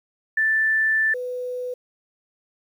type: tone pair in turn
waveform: sine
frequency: 1764 / 498.2 Hz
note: A6 / B4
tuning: +4 / +15 cents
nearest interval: octave + minor seventh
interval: 2189 cents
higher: first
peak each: -17 / -26 dBFS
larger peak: first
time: 0.37-1.14 / 1.14-1.74 s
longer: first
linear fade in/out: 5 ms
effects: 9-bit